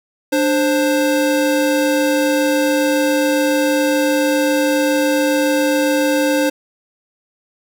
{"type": "tone pair together", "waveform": "square", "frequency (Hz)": [295.8, 527], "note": ["D4", "C5"], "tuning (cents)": [13, 12], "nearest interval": "minor seventh", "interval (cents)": 999, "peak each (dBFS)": -17, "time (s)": [0.32, 6.5], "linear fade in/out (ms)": 10, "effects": []}